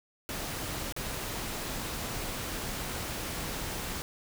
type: noise with dropouts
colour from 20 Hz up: pink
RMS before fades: -36 dBFS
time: 0.29-4.02 s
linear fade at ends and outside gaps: 0 ms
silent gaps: 0.924-0.964 s
effects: none